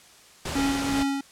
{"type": "noise", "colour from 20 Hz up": "pink", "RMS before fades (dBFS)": -31, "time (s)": [0.45, 1.03], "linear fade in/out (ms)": 5}
{"type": "tone with tremolo", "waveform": "square", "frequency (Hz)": 276.3, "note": "C#4", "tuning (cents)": -6, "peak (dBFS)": -22, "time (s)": [0.55, 1.21], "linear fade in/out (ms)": 5, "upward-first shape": "triangle", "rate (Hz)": 2.7, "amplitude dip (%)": 55}
{"effects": ["white hiss -52 dBFS RMS until 1.31 s", "low-pass 9000 Hz 12 dB/octave"]}